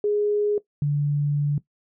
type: tone pair in turn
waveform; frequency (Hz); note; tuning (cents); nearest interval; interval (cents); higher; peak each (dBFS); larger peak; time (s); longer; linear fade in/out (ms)
sine; 415.3 / 145.35; G#4 / D3; 0 / -18; octave + tritone; 1818; first; -19; neither; 0.04-0.58 / 0.82-1.58; second; 2
effects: noise-tail reverb RT60 0.1 s tail -17 dB re dry